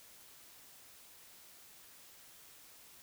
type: silence
effects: white hiss -58 dBFS RMS until 3.02 s